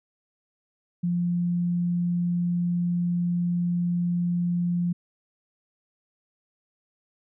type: tone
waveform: sine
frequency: 174.61 Hz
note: F3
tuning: in tune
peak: -22 dBFS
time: 1.03-4.93 s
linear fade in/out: 10 ms
effects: none